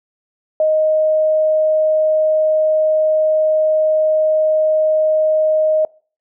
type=tone; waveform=sine; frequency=623 Hz; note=D#5; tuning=2 cents sharp; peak=-11 dBFS; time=0.6-5.85 s; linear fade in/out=2 ms; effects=noise-tail reverb RT60 0.4 s tail -24 dB re dry